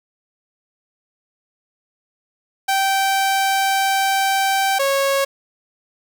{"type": "tone pair in turn", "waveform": "sawtooth", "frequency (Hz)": [778, 550.1], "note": ["G5", "C#5"], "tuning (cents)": [-13, -13], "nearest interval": "tritone", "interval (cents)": 600, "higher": "first", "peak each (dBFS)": -12, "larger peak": "neither", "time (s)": [[2.68, 4.79], [4.79, 5.25]], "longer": "first", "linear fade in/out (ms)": 10, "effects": ["9-bit"]}